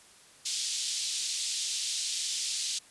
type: band-pass noise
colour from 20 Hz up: pink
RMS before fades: -33 dBFS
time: 0.45-2.79 s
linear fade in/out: 10 ms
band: 3500 to 8600 Hz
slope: 24 dB/octave
effects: white hiss -56 dBFS RMS until 2.9 s + resampled to 24000 Hz